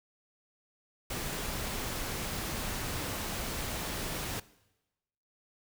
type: noise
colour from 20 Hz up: pink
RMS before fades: -36 dBFS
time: 1.1-4.4 s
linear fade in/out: 5 ms
effects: noise-tail reverb RT60 1.0 s tail -20 dB re dry